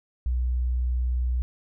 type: tone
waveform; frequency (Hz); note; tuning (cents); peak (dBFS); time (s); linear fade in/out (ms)
sine; 61.74; B1; 0; -22; 0.26-1.42; 0
effects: none

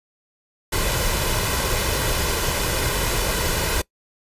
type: noise with comb filter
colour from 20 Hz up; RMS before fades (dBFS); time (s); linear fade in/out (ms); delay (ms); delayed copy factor
pink; -22; 0.72-3.82; 10; 2; +0.5
effects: noise-tail reverb RT60 0.1 s tail -22 dB re dry + resampled to 32000 Hz

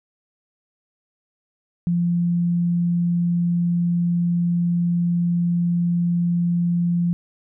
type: tone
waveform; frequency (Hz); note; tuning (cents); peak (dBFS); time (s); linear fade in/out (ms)
sine; 173; F3; -16; -17; 1.87-7.13; 0
effects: none

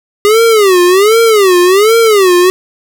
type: tone with vibrato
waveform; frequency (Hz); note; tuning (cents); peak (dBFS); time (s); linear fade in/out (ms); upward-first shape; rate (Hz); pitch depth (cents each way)
square; 403.4; G4; +50; -5; 0.25-2.5; 0; sine; 1.3; 230
effects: none

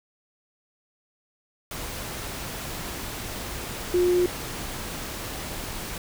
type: tone in noise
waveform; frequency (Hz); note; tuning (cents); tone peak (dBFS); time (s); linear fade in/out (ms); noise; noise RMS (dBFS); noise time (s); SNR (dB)
sine; 356.9; F4; +38; -18; 3.94-4.26; 2; pink; -34; 1.71-5.98; +13
effects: none

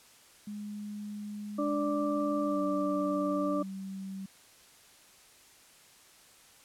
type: tone with pitch glide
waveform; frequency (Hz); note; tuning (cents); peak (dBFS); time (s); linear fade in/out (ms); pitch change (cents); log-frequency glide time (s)
sine; 207.7 to 192.67; G#3 to G3; 0 to -30; -37; 0.47-4.26; 5; -130; 2.43-2.61
type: harmonic tone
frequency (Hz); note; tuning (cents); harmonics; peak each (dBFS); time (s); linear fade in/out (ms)
293.7; D4; 0; 1 / 2 / 4; -30 / -33 / -36; 1.58-3.63; 10
effects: white hiss -58 dBFS RMS until 6.64 s + low-pass 11000 Hz 12 dB/octave

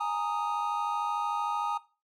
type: chord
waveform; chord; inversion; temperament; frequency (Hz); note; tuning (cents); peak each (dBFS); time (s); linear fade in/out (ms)
triangle; Ab suspended second; none; equal with one note detuned; 830.6 / 923.8 / 1244.5; Ab5 / Bb5 / Eb6; 0 / -16 / 0; -31 / -32 / -31; 0-1.78; 10
effects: noise-tail reverb RT60 0.3 s tail -17 dB re dry

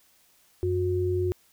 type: tone pair together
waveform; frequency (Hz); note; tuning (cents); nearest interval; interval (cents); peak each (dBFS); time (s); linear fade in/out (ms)
sine; 92.5 / 362.2; F#2 / F#4; 0 / -37; 2 octaves; 2363; -27 / -25; 0.63-1.32; 0
effects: white hiss -62 dBFS RMS until 1.52 s

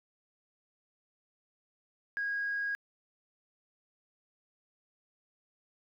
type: tone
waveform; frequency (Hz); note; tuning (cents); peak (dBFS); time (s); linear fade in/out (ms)
sine; 1641; G#6; -21; -30; 2.17-2.75; 0
effects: tanh soft clip ceiling -26 dBFS + 12-bit

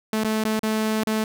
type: tone with dropouts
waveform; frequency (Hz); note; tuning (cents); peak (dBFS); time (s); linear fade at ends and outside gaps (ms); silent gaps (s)
sawtooth; 217.8; A3; -17; -17; 0.13-1.24; 2; 0.238-0.246 / 0.44-0.45 / 0.593-0.632 / 1.036-1.07
effects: none

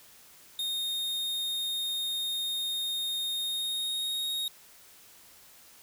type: tone with pitch glide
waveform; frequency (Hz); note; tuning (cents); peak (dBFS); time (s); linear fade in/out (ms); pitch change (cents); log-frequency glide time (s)
45% pulse; 3696 to 3748; A#7 to A#7; -16 to +9; -29; 0.59-4.48; 2; +25; 3.35-4.25
effects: white hiss -55 dBFS RMS until 5.82 s

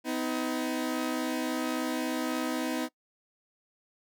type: tone pair together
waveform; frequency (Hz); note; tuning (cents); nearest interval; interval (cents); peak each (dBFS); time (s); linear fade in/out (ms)
sawtooth; 252.9 / 316.5; B3 / D#4; +41 / +30; major third; 389; -28; 0.04-2.89; 50
effects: noise-tail reverb RT60 0.1 s tail -21 dB re dry

